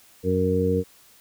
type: harmonic tone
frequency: 92.5 Hz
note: F#2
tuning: in tune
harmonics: 1 / 2 / 3 / 4 / 5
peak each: -26 / -26 / -28 / -32 / -22 dBFS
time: 0.23-0.84 s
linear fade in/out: 50 ms
effects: white hiss -54 dBFS RMS until 1.2 s